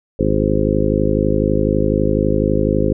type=harmonic tone; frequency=52 Hz; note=G#1; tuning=3 cents sharp; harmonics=1 / 2 / 3 / 4 / 5 / 6 / 7 / 8 / 10; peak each=-22 / -22 / -22 / -22 / -22 / -22 / -22 / -22 / -22 dBFS; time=0.19-2.93 s; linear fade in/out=5 ms; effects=none